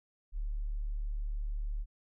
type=tone; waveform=sine; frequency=36.71 Hz; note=D1; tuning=in tune; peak=-32 dBFS; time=0.32-1.86 s; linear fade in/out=50 ms; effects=none